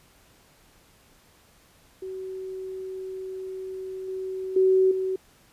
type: tone with level steps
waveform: sine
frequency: 377.3 Hz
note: F#4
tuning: 34 cents sharp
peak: -32 / -29 / -16 / -24 dBFS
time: 2.02-5.16 s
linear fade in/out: 5 ms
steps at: 4.08 / 4.56 / 4.91 s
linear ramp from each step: 5 ms
effects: pink hiss -58 dBFS RMS until 5.52 s + resampled to 32000 Hz